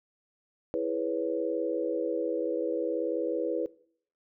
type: chord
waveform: sine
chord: C# minor seventh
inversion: first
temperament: equal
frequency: 329.6 / 415.3 / 493.9 / 554.4 Hz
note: E4 / G#4 / B4 / C#5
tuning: 0 / 0 / 0 / 0 cents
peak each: -33 / -35 / -30 / -35 dBFS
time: 0.74-3.66 s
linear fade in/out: 0 ms
effects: noise-tail reverb RT60 0.6 s tail -21 dB re dry